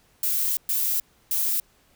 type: noise bursts at uneven times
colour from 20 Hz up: violet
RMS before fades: -24 dBFS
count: 3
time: 0.23-0.57 / 0.69-1 / 1.31-1.6 s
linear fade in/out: 2 ms
effects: pink hiss -61 dBFS RMS until 1.95 s